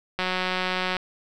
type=click train; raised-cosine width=0.3 ms; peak=-10 dBFS; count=144; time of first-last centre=0.19-0.967 s; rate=184 Hz; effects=none